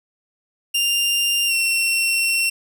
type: tone with pitch glide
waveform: sawtooth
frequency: 2794 to 2719 Hz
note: F7 to F7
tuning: 0 to -47 cents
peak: -14 dBFS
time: 0.74-2.5 s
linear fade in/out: 10 ms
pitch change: -47 cents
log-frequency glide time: 1.47-1.53 s
effects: none